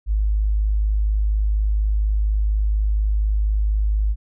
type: tone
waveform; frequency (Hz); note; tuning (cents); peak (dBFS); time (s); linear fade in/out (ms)
sine; 52.1; G#1; +6; -16; 0.06-4.16; 50
effects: none